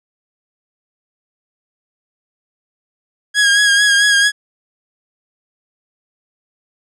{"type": "tone with vibrato", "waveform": "sawtooth", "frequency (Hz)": 1645, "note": "G#6", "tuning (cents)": -17, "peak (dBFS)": -6, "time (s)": [3.34, 4.32], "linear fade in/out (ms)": 50, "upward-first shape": "sine", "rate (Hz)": 4.5, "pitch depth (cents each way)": 34, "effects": ["resampled to 22050 Hz"]}